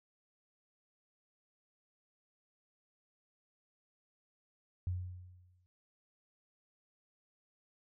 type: tone with exponential decay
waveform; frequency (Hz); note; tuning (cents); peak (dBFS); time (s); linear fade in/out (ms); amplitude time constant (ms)
sine; 90.4; F#2; -40; -31; 4.87-5.66; 0; 170
effects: none